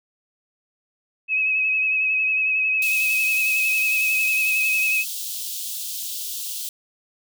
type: tone with vibrato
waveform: sine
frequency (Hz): 2558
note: D#7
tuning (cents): +47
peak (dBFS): -18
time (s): 1.28-5.05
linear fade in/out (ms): 50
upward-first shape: sine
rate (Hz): 11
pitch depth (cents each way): 29
type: high-pass noise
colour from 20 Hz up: white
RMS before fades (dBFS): -30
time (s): 2.82-6.69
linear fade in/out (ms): 2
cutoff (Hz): 3000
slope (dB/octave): 48
effects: none